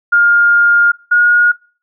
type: tone pair in turn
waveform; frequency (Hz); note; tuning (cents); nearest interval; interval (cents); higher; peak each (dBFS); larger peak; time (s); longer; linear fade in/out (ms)
sine; 1412 / 1438.3; F6 / F#6; +19 / -49; unison; 32; second; -6; neither; 0.12-0.92 / 1.11-1.52; first; 10
effects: noise-tail reverb RT60 0.4 s tail -24 dB re dry